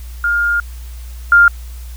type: tone pair in turn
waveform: sine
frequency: 1412 / 1401.4 Hz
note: F6 / F6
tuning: +19 / +6 cents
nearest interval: unison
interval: 13 cents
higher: first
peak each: -12 / -4 dBFS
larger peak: second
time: 0.24-0.6 / 1.32-1.48 s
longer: first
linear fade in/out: 2 ms
effects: added 60 Hz sine -27 dBFS peak until 1.96 s + white hiss -43 dBFS RMS until 1.96 s